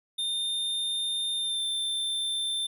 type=tone with pitch glide; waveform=square; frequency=3624 to 3566 Hz; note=A#7 to A7; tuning=-50 to +22 cents; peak=-28 dBFS; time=0.18-2.67 s; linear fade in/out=10 ms; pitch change=-28 cents; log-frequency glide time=1.36-1.61 s; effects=none